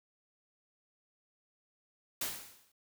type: noise with exponential decay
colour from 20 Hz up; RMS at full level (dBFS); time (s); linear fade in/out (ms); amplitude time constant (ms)
white; -33; 2.21-2.72; 5; 110
effects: none